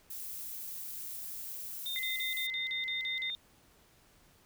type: noise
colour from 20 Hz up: violet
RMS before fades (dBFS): -42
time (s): 0.1-2.47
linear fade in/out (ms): 5
type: tone bursts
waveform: sine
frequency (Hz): 3637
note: A#7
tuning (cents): -43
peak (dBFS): -35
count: 9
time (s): 1.86-3.35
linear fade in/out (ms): 0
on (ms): 130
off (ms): 40
type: tone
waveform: sine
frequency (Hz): 2056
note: C7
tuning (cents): -31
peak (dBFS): -35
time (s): 1.96-3.3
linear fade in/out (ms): 0
effects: pink hiss -64 dBFS RMS until 4.45 s